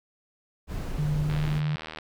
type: noise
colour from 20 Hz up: brown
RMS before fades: -32 dBFS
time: 0.67-1.62 s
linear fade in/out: 50 ms
type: tone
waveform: sine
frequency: 150 Hz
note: D3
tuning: 37 cents sharp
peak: -24 dBFS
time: 0.98-1.76 s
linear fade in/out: 5 ms
type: click train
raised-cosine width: 0.3 ms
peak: -21 dBFS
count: 55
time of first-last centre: 1.3-1.986 s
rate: 78.7 Hz
effects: none

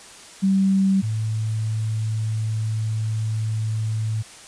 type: tone pair in turn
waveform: sine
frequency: 192.9 / 109.61 Hz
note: G3 / A2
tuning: -28 / -6 cents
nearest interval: minor seventh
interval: 978 cents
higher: first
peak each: -15 / -21 dBFS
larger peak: first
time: 0.42-1.02 / 1.02-4.23 s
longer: second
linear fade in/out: 20 ms
effects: white hiss -43 dBFS RMS until 4.47 s + resampled to 22050 Hz

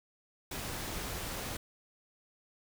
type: noise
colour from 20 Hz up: pink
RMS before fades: -39 dBFS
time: 0.51-1.57 s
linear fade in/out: 5 ms
effects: none

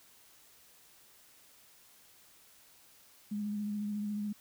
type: tone with vibrato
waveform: sine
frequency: 207.7 Hz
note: G#3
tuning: in tune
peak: -33 dBFS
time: 3.31-4.33 s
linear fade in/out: 10 ms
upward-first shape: sine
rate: 14 Hz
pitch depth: 24 cents each way
effects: white hiss -61 dBFS RMS until 4.4 s

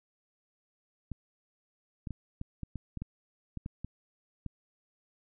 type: clicks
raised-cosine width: 5 ms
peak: -25 dBFS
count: 12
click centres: 1.117 / 2.072 / 2.107 / 2.414 / 2.633 / 2.757 / 2.973 / 3.02 / 3.573 / 3.661 / 3.846 / 4.463 s
effects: none

